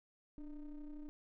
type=ring-modulated tone; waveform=triangle; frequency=155.2 Hz; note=D#3; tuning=4 cents flat; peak=-40 dBFS; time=0.38-1.09 s; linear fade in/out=0 ms; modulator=139 Hz; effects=none